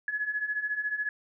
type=beating tone pair; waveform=sine; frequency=1687 / 1701 Hz; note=G#6 / G#6; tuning=+27 / +41 cents; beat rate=14 Hz; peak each=-34 / -30 dBFS; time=0.08-1.09 s; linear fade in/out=2 ms; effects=none